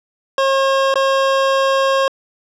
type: tone with dropouts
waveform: 25% pulse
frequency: 540 Hz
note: C#5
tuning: 45 cents flat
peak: -9 dBFS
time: 0.38-2.08 s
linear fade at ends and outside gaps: 2 ms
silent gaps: 0.941-0.956 s
effects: low-pass 5000 Hz 12 dB/octave